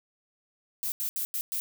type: noise bursts at uneven times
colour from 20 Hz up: violet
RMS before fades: -31 dBFS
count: 5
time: 0.83-0.92 / 1-1.09 / 1.16-1.25 / 1.34-1.41 / 1.52-1.6 s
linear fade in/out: 0 ms
effects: none